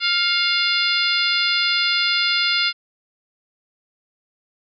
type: harmonic tone with a mistuned harmonic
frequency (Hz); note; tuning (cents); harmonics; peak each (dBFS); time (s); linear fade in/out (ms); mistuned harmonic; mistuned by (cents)
698.5; F5; 0; 2 / 3 / 4 / 5 / 6 / 7; -24 / -24 / -24 / -24 / -24 / -24; 0-2.73; 50; 3; +41
effects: none